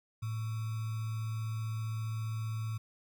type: tone with sample-and-hold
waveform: sine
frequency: 110.6 Hz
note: A2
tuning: 9 cents sharp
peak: -33 dBFS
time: 0.22-2.78 s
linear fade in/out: 10 ms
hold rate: 1225 Hz
effects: none